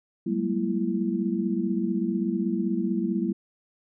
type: tone cluster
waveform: sine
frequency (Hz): 188.7 / 204.5 / 233.5 / 334.5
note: F#3 / G#3 / A#3 / E4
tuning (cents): +34 / -26 / +3 / +25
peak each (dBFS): -29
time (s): 0.26-3.33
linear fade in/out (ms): 10
effects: none